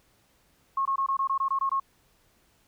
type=tone bursts; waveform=sine; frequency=1086 Hz; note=C#6; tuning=36 cents flat; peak=-23 dBFS; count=10; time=0.77-1.799 s; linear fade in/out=5 ms; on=84 ms; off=21 ms; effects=pink hiss -65 dBFS RMS until 2.67 s